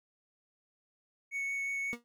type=tone with vibrato; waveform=triangle; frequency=2217 Hz; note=C#7; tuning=in tune; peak=-31 dBFS; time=1.31-1.96 s; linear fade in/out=50 ms; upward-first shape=triangle; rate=5.6 Hz; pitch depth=8 cents each way
type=tone with exponential decay; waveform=30% pulse; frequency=238.1 Hz; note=A#3; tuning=37 cents sharp; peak=-32 dBFS; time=1.93-2.04 s; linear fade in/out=0 ms; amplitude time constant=22 ms
effects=none